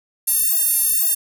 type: tone with high-pass filter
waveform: sawtooth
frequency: 902 Hz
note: A5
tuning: 43 cents sharp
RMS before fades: -18 dBFS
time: 0.27-1.15 s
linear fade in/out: 10 ms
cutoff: 11000 Hz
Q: 2.2
effects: none